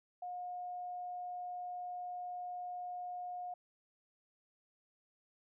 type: tone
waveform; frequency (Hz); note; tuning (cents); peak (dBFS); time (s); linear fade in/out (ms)
sine; 718; F5; +48; -40; 0.22-3.54; 5
effects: none